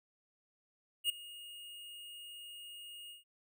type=tone with ADSR envelope; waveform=square; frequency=2857 Hz; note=F7; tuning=39 cents sharp; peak=-28 dBFS; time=1.04-3.24 s; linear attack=55 ms; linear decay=8 ms; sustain=-20 dB; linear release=140 ms; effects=none

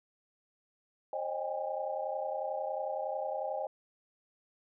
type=tone cluster; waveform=sine; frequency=533 / 616 / 786 / 817 Hz; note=C5 / D#5 / G5 / G#5; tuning=+32 / -17 / +4 / -29 cents; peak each=-38 / -37 / -40 / -40 dBFS; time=1.13-3.67 s; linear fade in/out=2 ms; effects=none

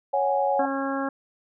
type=chord; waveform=sine; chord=C# suspended fourth; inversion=none; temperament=equal; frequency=554.4 / 740 / 830.6 Hz; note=C#5 / F#5 / G#5; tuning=0 / 0 / 0 cents; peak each=-24 / -27 / -24 dBFS; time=0.13-0.66 s; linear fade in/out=10 ms
type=harmonic tone; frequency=272.8 Hz; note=C#4; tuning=28 cents flat; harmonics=1 / 2 / 3 / 4 / 5 / 6; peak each=-28 / -31 / -33 / -34 / -35 / -36 dBFS; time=0.59-1.09 s; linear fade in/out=5 ms
effects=none

